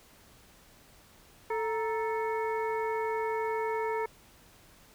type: harmonic tone with a mistuned harmonic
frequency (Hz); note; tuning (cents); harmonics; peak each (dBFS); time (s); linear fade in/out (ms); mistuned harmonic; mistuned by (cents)
440; A4; 0; 1 / 2 / 3 / 4 / 5; -31 / -33 / -43 / -43 / -42; 1.5-4.06; 5; 2; +99
effects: pink hiss -58 dBFS RMS until 4.94 s